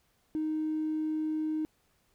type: tone with tanh clipping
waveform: triangle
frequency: 311.1 Hz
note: D#4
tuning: in tune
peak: -28 dBFS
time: 0.35-1.65 s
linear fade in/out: 0 ms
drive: 1 dB
effects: pink hiss -71 dBFS RMS until 2.14 s